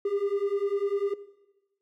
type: beating tone pair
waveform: triangle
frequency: 395.5 / 405.5 Hz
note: G4 / G#4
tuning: +15 / -41 cents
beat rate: 10 Hz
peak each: -27 / -25 dBFS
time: 0.05-1.14 s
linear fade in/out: 5 ms
effects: noise-tail reverb RT60 1.0 s tail -18 dB re dry + tanh soft clip ceiling -18 dBFS